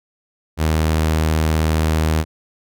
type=tone; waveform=sawtooth; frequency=78.8 Hz; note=D#2; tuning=23 cents sharp; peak=-11 dBFS; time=0.57-2.25 s; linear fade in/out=50 ms; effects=none